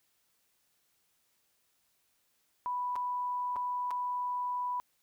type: tone with dropouts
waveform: sine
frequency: 987.8 Hz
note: B5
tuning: in tune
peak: -31 dBFS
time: 2.66-4.8 s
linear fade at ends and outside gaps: 0 ms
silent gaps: 2.956-2.962 / 3.559-3.565 / 3.907-3.912 s
effects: white hiss -74 dBFS RMS until 5.02 s